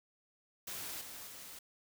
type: noise with level steps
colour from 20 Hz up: white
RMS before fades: -43 / -48 / -50 dBFS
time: 0.67-1.59 s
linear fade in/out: 5 ms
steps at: 1.01 / 1.27 s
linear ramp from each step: 2 ms
effects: none